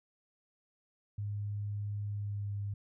sine tone with pitch glide, 102.9 to 101.37 Hz, G#2 to G#2, -16 to -41 cents, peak -34 dBFS, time 1.18-2.74 s, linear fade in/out 5 ms, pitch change -25 cents, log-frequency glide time 2.1-2.54 s, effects none

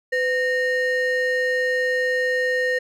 triangle ring-modulated tone, 1174.7 Hz, D6, in tune, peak -14 dBFS, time 0.12-2.79 s, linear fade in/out 10 ms, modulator 670 Hz, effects none

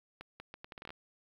accelerating click train, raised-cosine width 0.3 ms, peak -29 dBFS, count 11, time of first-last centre 0.21-0.905 s, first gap 190 ms, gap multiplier 0.74, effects low-pass 5000 Hz 12 dB/octave + 10-bit

